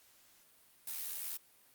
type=noise with amplitude modulation; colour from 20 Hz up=blue; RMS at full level=-38 dBFS; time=0.87-1.37 s; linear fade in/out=5 ms; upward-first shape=sine; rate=80.9 Hz; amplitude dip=60%; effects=white hiss -65 dBFS RMS until 1.74 s + Opus 48 kbps